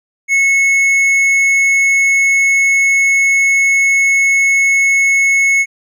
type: tone with hard clipping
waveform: sine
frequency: 2193 Hz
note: C#7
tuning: 19 cents flat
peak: -10 dBFS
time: 0.28-5.66 s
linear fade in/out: 50 ms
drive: 6 dB
effects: none

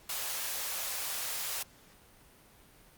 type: high-pass noise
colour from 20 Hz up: white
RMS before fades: -36 dBFS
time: 0.09-1.63 s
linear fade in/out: 5 ms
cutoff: 480 Hz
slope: 24 dB/octave
effects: pink hiss -59 dBFS RMS until 2.97 s + Opus 48 kbps

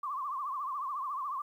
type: tone with vibrato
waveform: sine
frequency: 1108.7 Hz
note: C#6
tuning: in tune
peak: -33 dBFS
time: 0.03-1.42 s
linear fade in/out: 5 ms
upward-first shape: triangle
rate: 14 Hz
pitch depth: 160 cents each way
effects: 11-bit

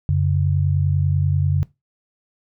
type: tone pair together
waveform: sine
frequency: 91.2 / 141.4 Hz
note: F#2 / C#3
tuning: -24 / +35 cents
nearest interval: minor sixth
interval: 759 cents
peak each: -18 dBFS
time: 0.09-1.63 s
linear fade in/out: 0 ms
effects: noise-tail reverb RT60 0.2 s tail -19 dB re dry

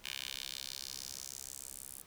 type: tone with high-pass filter sweep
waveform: 10% pulse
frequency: 66.4 Hz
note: C2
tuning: 26 cents sharp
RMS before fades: -45 dBFS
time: 0.04-2.02 s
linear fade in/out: 5 ms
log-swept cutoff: 2700 to 10000 Hz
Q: 2.1
effects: pink hiss -60 dBFS RMS until 2.06 s

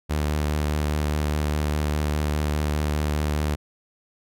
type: tone with vibrato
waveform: sawtooth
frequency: 75 Hz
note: D2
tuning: 37 cents sharp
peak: -18 dBFS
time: 0.09-3.56 s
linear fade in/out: 20 ms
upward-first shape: square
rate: 4.9 Hz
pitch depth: 11 cents each way
effects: none

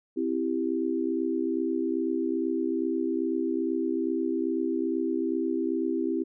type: chord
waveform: sine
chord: C major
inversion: none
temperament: equal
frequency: 261.6 / 329.6 / 392 Hz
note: C4 / E4 / G4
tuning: 0 / 0 / 0 cents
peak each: -30 / -28 / -31 dBFS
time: 0.16-6.24 s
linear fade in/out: 20 ms
effects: none

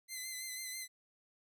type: tone with vibrato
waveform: 10% pulse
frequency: 2048 Hz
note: C7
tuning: 38 cents flat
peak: -32 dBFS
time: 0.08-0.88 s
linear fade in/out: 50 ms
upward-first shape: sine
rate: 6.1 Hz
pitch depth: 34 cents each way
effects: none

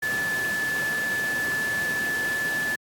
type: tone in noise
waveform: sine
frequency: 1736 Hz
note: A6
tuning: 24 cents flat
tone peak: -24 dBFS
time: 0.02-2.76 s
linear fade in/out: 10 ms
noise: pink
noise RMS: -34 dBFS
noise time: 0.02-2.76 s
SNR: +7 dB
effects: high-pass 150 Hz 12 dB/octave + AAC 64 kbps

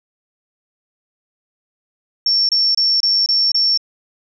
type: tone bursts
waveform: sine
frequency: 5450 Hz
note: F8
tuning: 43 cents flat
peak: -12 dBFS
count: 6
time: 2.26-3.775 s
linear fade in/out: 2 ms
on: 230 ms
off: 27 ms
effects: none

